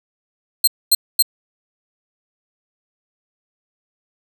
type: tone bursts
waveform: 15% pulse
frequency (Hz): 4177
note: C8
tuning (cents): -4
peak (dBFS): -3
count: 3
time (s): 0.64-1.225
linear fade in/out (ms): 5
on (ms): 35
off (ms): 240
effects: none